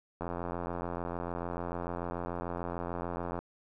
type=click train; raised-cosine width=1 ms; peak=-22 dBFS; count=277; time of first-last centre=0.21-3.39 s; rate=86.8 Hz; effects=none